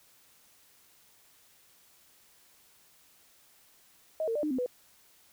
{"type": "tone with pitch steps", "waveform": "sine", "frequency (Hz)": [631, 455.2, 594, 302.8, 258.2, 496.4], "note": ["D#5", "A#4", "D5", "D#4", "C4", "B4"], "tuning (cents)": [24, -41, 20, -47, -23, 9], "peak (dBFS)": -28, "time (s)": [4.2, 4.662], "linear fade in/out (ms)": 2, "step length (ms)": 77, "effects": ["white hiss -62 dBFS RMS until 5.32 s"]}